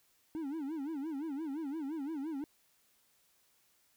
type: tone with vibrato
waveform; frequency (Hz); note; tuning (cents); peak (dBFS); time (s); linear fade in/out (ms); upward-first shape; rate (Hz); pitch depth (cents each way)
triangle; 297.4; D4; +22; -34; 0.35-2.44; 0; sine; 5.8; 180
effects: white hiss -71 dBFS RMS until 3.96 s